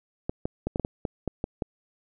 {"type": "clicks", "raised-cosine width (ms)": 2, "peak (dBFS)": -14, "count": 10, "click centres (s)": [0.295, 0.455, 0.67, 0.759, 0.797, 0.849, 1.052, 1.277, 1.441, 1.622], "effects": []}